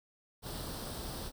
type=noise with comb filter; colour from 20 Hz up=pink; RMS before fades=-41 dBFS; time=0.42-1.32 s; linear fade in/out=50 ms; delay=0.22 ms; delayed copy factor=+0.6; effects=none